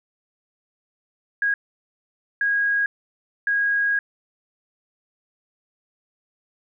sine tone bursts at uneven times, 1642 Hz, G#6, 20 cents flat, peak -18 dBFS, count 3, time 1.42-1.54 / 2.41-2.86 / 3.47-3.99 s, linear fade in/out 2 ms, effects none

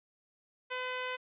10% pulse tone, 506 Hz, B4, 42 cents sharp, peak -26 dBFS, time 0.7-1.17 s, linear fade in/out 20 ms, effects resampled to 8000 Hz

